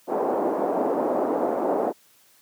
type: band-pass noise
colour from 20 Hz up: white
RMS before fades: -24 dBFS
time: 0.07-1.93 s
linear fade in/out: 50 ms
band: 260 to 740 Hz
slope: 24 dB/octave
effects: white hiss -58 dBFS RMS until 2.41 s + high-pass 100 Hz 12 dB/octave